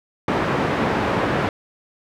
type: band-pass noise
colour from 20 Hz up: pink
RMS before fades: -21 dBFS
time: 0.28-1.49 s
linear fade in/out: 2 ms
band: 140 to 1700 Hz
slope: 12 dB/octave
effects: none